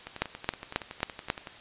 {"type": "two click trains", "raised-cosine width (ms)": 0.3, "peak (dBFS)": [-22, -9], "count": [16, 5], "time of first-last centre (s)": [[0.07, 1.472], [0.22, 1.301]], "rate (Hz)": [10.7, 3.7], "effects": ["white hiss -48 dBFS RMS until 1.6 s", "resampled to 8000 Hz"]}